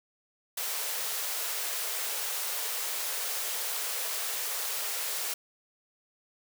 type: high-pass noise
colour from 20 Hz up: white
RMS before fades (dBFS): -33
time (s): 0.57-5.34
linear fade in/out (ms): 5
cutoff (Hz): 400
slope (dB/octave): 96
effects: none